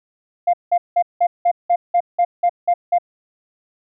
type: tone bursts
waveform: sine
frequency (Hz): 700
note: F5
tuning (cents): +4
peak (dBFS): -10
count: 11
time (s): 0.47-2.985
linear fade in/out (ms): 10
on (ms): 65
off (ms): 180
effects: tanh soft clip ceiling -9 dBFS